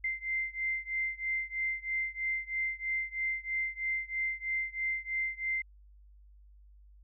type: beating tone pair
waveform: sine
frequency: 2083 / 2086.1 Hz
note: C7 / C7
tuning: -8 / -6 cents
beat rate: 3.1 Hz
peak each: -34 / -35 dBFS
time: 0.04-5.62 s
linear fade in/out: 5 ms
effects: added 50 Hz sine -54 dBFS peak until 7.03 s